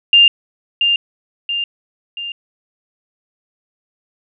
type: tone with echo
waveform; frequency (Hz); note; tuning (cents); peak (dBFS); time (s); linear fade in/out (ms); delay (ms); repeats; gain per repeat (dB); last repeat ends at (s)
sine; 2800; F7; +4; -5; 0.13-0.28; 2; 680; 3; -6; 2.32
effects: none